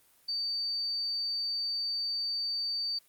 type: tone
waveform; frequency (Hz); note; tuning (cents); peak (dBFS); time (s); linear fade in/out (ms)
sine; 4600; D8; -37; -30; 0.28-2.99; 10
effects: white hiss -64 dBFS RMS until 3.08 s + Opus 24 kbps